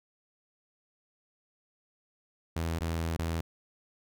sawtooth tone with dropouts, 82.41 Hz, E2, in tune, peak -26 dBFS, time 2.56-3.41 s, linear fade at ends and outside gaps 5 ms, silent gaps 2.789-2.807 / 3.167-3.19 s, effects none

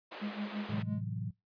pink band-pass noise, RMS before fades -46 dBFS, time 0.11-0.83 s, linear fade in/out 10 ms, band 330 to 3700 Hz, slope 24 dB/octave
triangle tone with tremolo, 207.7 Hz, G#3, in tune, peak -31 dBFS, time 0.21-1.02 s, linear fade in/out 20 ms, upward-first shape sine, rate 5.9 Hz, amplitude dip 85%
sine chord, F# half-diminished seventh, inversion first, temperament equal, 110 / 130.81 / 164.81 / 185 Hz, A2 / C3 / E3 / F#3, 0 / 0 / 0 / 0 cents, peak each -37 / -42 / -42 / -42 dBFS, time 0.69-1.31 s, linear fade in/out 10 ms
effects noise-tail reverb RT60 0.2 s tail -23 dB re dry + resampled to 11025 Hz

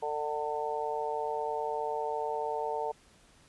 harmonic tone, 149.5 Hz, D3, 31 cents sharp, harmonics 3 / 4 / 5 / 6, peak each -35 / -38 / -37 / -35 dBFS, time 0.02-2.92 s, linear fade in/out 10 ms, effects pink hiss -61 dBFS RMS until 3.48 s + resampled to 24000 Hz

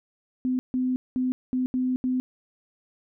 sine tone bursts at uneven times, 254.7 Hz, C4, 46 cents flat, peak -22 dBFS, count 6, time 0.45-0.59 / 0.74-0.96 / 1.16-1.32 / 1.53-1.66 / 1.74-1.96 / 2.04-2.2 s, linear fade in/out 0 ms, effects none

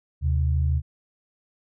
sine tone pair together, 77.78 / 130.81 Hz, D#2 / C3, 0 / 0 cents, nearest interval major sixth, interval 900 cents, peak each -20 / -26 dBFS, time 0.21-0.82 s, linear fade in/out 50 ms, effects none

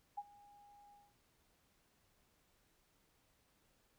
sine tone with ADSR envelope, 818 Hz, G#5, 26 cents flat, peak -38 dBFS, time 0.17-1.14 s, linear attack 13 ms, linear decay 41 ms, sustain -22 dB, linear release 210 ms, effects pink hiss -75 dBFS RMS until 3.98 s

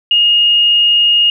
sine tone, 2854 Hz, F7, 37 cents sharp, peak -7 dBFS, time 0.11-1.3 s, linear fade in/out 2 ms, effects none

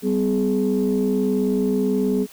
sine tone cluster, 195.1 / 253.7 / 420.3 Hz, G3 / B3 / G#4, -8 / +47 / +21 cents, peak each -21 dBFS, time 0.02-2.27 s, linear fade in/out 50 ms, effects tanh soft clip ceiling -11 dBFS + white hiss -46 dBFS RMS until 2.32 s

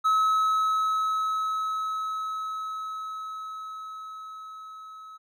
triangle tone with level ramp, 1288 Hz, E6, 41 cents flat, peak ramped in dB -17 to -40 dBFS, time 0.04-5.18 s, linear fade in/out 20 ms, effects none

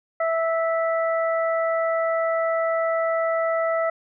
harmonic tone, 657 Hz, E5, 6 cents flat, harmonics 1 / 2 / 3, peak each -21 / -27 / -31 dBFS, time 0.2-3.9 s, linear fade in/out 5 ms, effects none

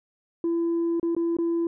sine tone with dropouts, 336.6 Hz, E4, 36 cents sharp, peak -20 dBFS, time 0.44-1.67 s, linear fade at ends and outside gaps 2 ms, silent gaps 0.998-1.029 / 1.15-1.165 / 1.368-1.386 s, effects tanh soft clip ceiling -20 dBFS

